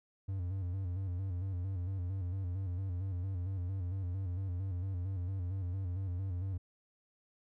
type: tone with vibrato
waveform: triangle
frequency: 92.5 Hz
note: F#2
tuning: in tune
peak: -32 dBFS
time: 0.28-6.58 s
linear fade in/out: 10 ms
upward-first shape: square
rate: 4.4 Hz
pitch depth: 75 cents each way
effects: none